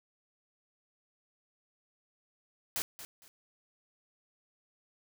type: noise with echo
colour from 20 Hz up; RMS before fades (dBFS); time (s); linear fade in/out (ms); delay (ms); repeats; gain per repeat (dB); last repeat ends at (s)
white; -34; 2.76-2.82; 0; 230; 2; -12; 3.28
effects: none